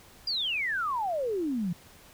sine exponential sweep, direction down, 4927 to 164.81 Hz, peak -27 dBFS, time 0.27-1.73 s, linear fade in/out 5 ms, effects pink hiss -54 dBFS RMS until 2.13 s

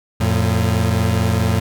30% pulse tone pair together, 88.2 / 112.81 Hz, F2 / A2, +18 / +44 cents, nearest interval major third, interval 426 cents, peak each -15 dBFS, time 0.2-1.6 s, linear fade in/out 10 ms, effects none

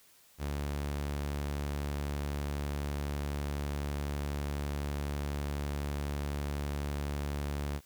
sawtooth tone, 72 Hz, D2, 34 cents flat, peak -29 dBFS, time 0.38-7.81 s, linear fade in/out 50 ms, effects white hiss -62 dBFS RMS until 7.85 s

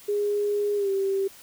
sine tone with pitch glide, 411.8 to 389.8 Hz, G#4 to G4, -15 to -10 cents, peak -22 dBFS, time 0.08-1.28 s, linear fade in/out 10 ms, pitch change -95 cents, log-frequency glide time 0.76-0.9 s, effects white hiss -49 dBFS RMS until 1.42 s

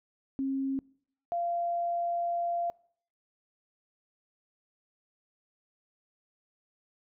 sine tone pair in turn, 270 / 689.9 Hz, C#4 / F5, -45 / -21 cents, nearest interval octave + major third, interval 1624 cents, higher second, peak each -28 dBFS, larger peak neither, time 0.39-0.79 / 1.32-2.7 s, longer second, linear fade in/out 0 ms, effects noise-tail reverb RT60 0.6 s tail -25 dB re dry

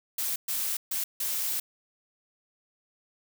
blue noise bursts at uneven times, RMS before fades -30 dBFS, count 4, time 0.18-0.36 / 0.48-0.77 / 0.91-1.04 / 1.2-1.6 s, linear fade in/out 5 ms, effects none

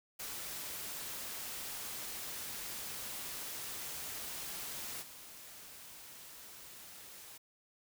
white noise with level steps, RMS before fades -43 / -52 dBFS, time 0.19-7.38 s, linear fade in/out 10 ms, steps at 5.01 s, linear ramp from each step 20 ms, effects none

